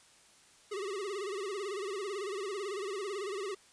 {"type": "tone with vibrato", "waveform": "square", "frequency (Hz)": 396.7, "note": "G4", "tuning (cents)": 21, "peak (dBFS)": -36, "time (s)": [0.71, 3.55], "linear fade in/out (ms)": 10, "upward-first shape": "sine", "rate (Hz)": 18, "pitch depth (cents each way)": 120, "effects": ["white hiss -61 dBFS RMS until 3.72 s", "resampled to 22050 Hz"]}